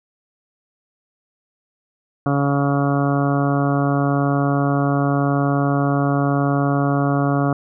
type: harmonic tone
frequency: 140.9 Hz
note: C#3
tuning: 29 cents sharp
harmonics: 1 / 2 / 3 / 4 / 5 / 6 / 7 / 8 / 9 / 10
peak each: -19 / -20 / -28 / -27 / -25 / -36 / -37 / -28 / -31 / -32 dBFS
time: 2.26-7.53 s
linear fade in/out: 2 ms
effects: none